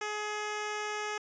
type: tone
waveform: 10% pulse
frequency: 421.4 Hz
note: G#4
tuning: 25 cents sharp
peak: -25 dBFS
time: 0.01-1.18 s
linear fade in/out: 5 ms
effects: resampled to 16000 Hz